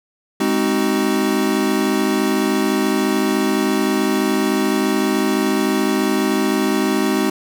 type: chord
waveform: square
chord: Ab dominant seventh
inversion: none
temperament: equal with one note detuned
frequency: 207.7 / 261.6 / 311.1 / 377.1 Hz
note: Ab3 / C4 / Eb4 / Gb4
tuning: 0 / 0 / 0 / +33 cents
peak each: -22 dBFS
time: 0.4-7.3 s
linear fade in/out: 5 ms
effects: none